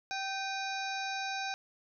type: harmonic tone with a mistuned harmonic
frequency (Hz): 776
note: G5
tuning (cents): -18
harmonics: 1 / 2 / 3 / 5 / 6 / 7 / 8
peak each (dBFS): -37 / -40 / -41 / -43 / -48 / -46 / -49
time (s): 0.11-1.54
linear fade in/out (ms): 0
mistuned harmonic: 3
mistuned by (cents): +89
effects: none